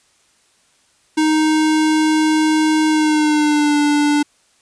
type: tone with pitch glide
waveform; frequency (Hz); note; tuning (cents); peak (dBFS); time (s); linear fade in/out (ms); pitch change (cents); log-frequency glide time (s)
square; 311.1 to 293.6; D#4 to D4; 0 to 0; -13; 1.17-4.23; 10; -100; 2.88-3.77
effects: white hiss -57 dBFS RMS until 4.61 s + resampled to 22050 Hz

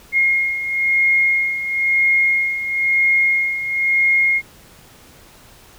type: beating tone pair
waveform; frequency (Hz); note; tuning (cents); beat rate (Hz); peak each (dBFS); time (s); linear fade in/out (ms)
sine; 2143 / 2144; C7 / C7; +41 / +42; 1; -21 / -15; 0.12-4.42; 50
effects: pink hiss -46 dBFS RMS until 5.78 s

